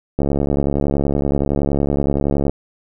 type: click train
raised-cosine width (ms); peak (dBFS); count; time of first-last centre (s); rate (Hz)
2; -5; 164; 0.19-2.496; 70.7
effects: none